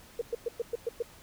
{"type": "tone bursts", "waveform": "sine", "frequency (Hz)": 469.7, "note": "A#4", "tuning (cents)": 13, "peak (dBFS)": -27, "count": 7, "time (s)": [0.19, 1.025], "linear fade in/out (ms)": 5, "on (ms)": 25, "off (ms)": 110, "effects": ["pink hiss -54 dBFS RMS until 1.22 s"]}